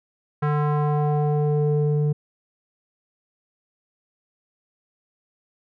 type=tone with low-pass filter sweep; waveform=square; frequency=148.6 Hz; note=D3; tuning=21 cents sharp; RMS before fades=-21 dBFS; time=0.42-2.13 s; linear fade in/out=10 ms; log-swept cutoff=1400 to 320 Hz; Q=2.2; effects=none